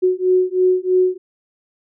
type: beating tone pair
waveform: sine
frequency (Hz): 366.6 / 369.7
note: F#4 / F#4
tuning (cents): -16 / -1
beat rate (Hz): 3.1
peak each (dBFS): -16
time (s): 0.02-1.18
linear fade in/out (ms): 20
effects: none